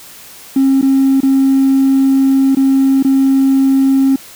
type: tone with dropouts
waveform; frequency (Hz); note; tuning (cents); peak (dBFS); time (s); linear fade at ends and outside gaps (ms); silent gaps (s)
triangle; 269.3; C#4; -50; -4; 0.56-4.16; 5; 0.814-0.826 / 1.205-1.231 / 2.55-2.569 / 3.027-3.047
effects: tanh soft clip ceiling -4 dBFS + white hiss -36 dBFS RMS until 4.35 s